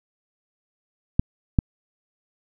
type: clicks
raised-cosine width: 5 ms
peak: -4 dBFS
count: 2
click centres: 1.195 / 1.588 s
effects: none